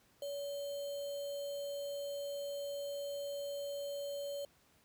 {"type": "tone with sample-and-hold", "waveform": "sine", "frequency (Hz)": 568, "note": "C#5", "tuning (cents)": 42, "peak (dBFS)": -38, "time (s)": [0.22, 4.45], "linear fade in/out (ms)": 2, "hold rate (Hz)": 3675, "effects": ["pink hiss -69 dBFS RMS until 4.84 s", "high-pass 60 Hz 12 dB/octave"]}